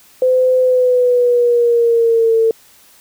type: tone with pitch glide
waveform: sine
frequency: 511 to 450 Hz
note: C5 to A4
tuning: -41 to +39 cents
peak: -9 dBFS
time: 0.22-2.51 s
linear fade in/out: 2 ms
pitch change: -220 cents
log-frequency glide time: 0.6-2.39 s
effects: white hiss -47 dBFS RMS until 3 s